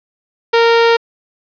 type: tone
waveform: sawtooth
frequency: 463 Hz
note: A#4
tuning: 12 cents flat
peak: -4 dBFS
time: 0.53-0.97 s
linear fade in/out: 10 ms
effects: resampled to 11025 Hz + 7-bit